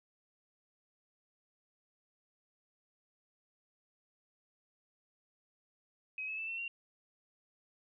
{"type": "tone with pitch steps", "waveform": "sine", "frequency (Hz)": [2536, 2589, 2644, 2699, 2756], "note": ["D#7", "E7", "E7", "E7", "F7"], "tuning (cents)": [32, -32, 5, 40, -24], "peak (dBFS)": -37, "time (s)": [6.18, 6.68], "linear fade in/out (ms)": 2, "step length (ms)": 100, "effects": []}